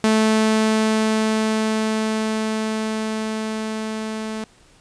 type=tone with level ramp; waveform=sawtooth; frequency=218.5 Hz; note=A3; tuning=12 cents flat; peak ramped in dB=-10 to -22 dBFS; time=0.04-4.44 s; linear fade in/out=0 ms; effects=pink hiss -53 dBFS RMS until 4.8 s + resampled to 22050 Hz